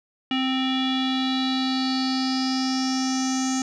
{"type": "tone with low-pass filter sweep", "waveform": "square", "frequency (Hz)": 261.6, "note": "C4", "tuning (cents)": 0, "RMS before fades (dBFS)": -24, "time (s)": [0.31, 3.62], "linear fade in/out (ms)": 2, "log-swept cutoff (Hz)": [3000, 6600], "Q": 7, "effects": []}